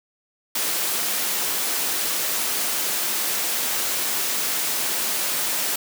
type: high-pass noise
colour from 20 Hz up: white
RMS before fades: -24 dBFS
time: 0.55-5.76 s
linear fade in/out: 5 ms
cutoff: 210 Hz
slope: 12 dB/octave
effects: none